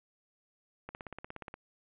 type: click train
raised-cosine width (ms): 0.5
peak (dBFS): -27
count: 12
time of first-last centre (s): 0.89-1.541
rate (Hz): 16.9
effects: resampled to 8000 Hz + 9-bit